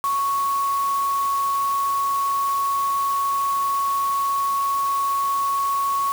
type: tone in noise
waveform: sine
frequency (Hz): 1108.7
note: C#6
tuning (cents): 0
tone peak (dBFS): -19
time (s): 0.04-6.12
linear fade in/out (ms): 0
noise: white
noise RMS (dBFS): -36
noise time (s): 0.04-6.12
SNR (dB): +14
effects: none